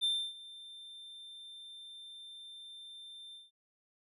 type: tone with ADSR envelope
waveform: triangle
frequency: 3576 Hz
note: A7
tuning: 27 cents sharp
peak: -26 dBFS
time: 0.01-3.51 s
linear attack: 30 ms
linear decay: 290 ms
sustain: -20 dB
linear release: 170 ms
effects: resampled to 32000 Hz